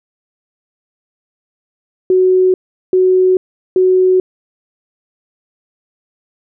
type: tone bursts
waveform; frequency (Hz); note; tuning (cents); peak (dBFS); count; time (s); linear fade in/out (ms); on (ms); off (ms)
sine; 370.9; F#4; +4; -7; 3; 2.1-4.2; 2; 440; 390
effects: none